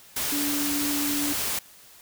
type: tone in noise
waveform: sine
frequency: 289.4 Hz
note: D4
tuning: 25 cents flat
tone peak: -27 dBFS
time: 0.32-1.33 s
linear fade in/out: 5 ms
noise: white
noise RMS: -28 dBFS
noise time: 0.16-1.59 s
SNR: -2 dB
effects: white hiss -51 dBFS RMS until 2.01 s